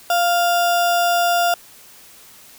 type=tone with sample-and-hold; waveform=sine; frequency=696 Hz; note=F5; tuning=6 cents flat; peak=-14 dBFS; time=0.1-1.54 s; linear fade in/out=2 ms; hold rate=2100 Hz; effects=white hiss -45 dBFS RMS until 2.58 s